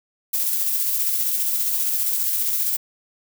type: noise with tremolo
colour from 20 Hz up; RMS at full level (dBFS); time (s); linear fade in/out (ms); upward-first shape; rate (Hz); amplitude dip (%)
violet; -21; 0.33-2.77; 10; square; 15; 25
effects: none